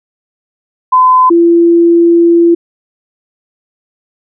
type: tone pair in turn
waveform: sine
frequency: 1018 / 339.7 Hz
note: C6 / F4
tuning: -48 / -48 cents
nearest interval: octave + perfect fifth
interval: 1900 cents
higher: first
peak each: -3 dBFS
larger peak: neither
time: 0.92-1.3 / 1.3-2.55 s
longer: second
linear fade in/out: 10 ms
effects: none